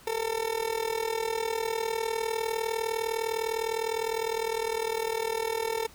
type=tone with amplitude modulation; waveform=30% pulse; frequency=450.2 Hz; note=A4; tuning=40 cents sharp; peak=-22 dBFS; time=0.07-5.87 s; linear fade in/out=5 ms; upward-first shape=sine; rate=39.8 Hz; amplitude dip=80%; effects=pink hiss -53 dBFS RMS until 5.94 s